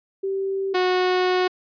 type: tone pair in turn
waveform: sine / sawtooth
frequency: 388.3 / 366 Hz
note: G4 / F#4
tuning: -16 / -19 cents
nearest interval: minor second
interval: 103 cents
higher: first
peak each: -22 / -14 dBFS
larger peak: second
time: 0.23-0.74 / 0.74-1.48 s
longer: second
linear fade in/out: 10 ms
effects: resampled to 11025 Hz